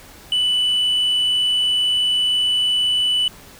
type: tone with tanh clipping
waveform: sine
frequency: 2979 Hz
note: F#7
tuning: 11 cents sharp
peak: -16 dBFS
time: 0.32-3.28 s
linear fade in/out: 2 ms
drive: 1 dB
effects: pink hiss -43 dBFS RMS until 3.59 s